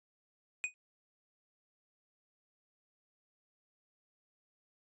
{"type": "tone with exponential decay", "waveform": "square", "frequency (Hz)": 2489, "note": "D#7", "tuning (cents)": 0, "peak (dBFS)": -29, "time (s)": [0.64, 0.74], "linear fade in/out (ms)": 0, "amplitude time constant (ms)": 20, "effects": ["resampled to 22050 Hz"]}